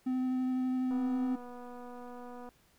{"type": "tone with vibrato", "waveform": "triangle", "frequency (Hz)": 256.1, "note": "C4", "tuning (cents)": -37, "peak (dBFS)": -27, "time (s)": [0.06, 1.36], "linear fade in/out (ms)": 10, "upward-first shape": "sine", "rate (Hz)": 12, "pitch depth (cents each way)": 9}
{"type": "click train", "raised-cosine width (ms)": 1, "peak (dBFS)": -35, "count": 388, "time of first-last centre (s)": [0.91, 2.49], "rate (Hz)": 245}
{"effects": ["pink hiss -67 dBFS RMS until 2.78 s"]}